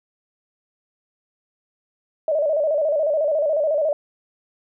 sine tone with vibrato, 606 Hz, D#5, 46 cents flat, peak -17 dBFS, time 2.28-3.93 s, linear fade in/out 2 ms, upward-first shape square, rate 14 Hz, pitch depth 84 cents each way, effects none

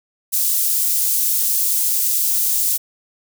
white high-pass noise, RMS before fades -18 dBFS, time 0.32-2.78 s, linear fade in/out 20 ms, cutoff 7500 Hz, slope 12 dB/octave, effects none

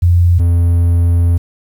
sine / triangle tone pair in turn, 87.31 / 85.86 Hz, F2 / F2, 0 / -29 cents, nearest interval unison, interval 29 cents, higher first, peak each -6 dBFS, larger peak neither, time 0.02-0.39 / 0.39-1.38 s, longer second, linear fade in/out 10 ms, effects 7-bit

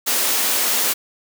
white high-pass noise, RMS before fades -19 dBFS, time 0.06-0.94 s, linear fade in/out 20 ms, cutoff 230 Hz, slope 24 dB/octave, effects none

